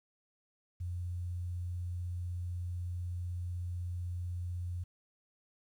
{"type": "tone", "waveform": "sine", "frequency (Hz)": 88.4, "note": "F2", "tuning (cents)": 22, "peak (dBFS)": -35, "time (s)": [0.8, 4.84], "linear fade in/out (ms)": 10, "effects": ["11-bit"]}